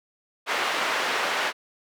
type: band-pass noise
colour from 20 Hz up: white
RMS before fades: -26 dBFS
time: 0.46-1.53 s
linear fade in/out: 50 ms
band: 470 to 2200 Hz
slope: 12 dB/octave
effects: none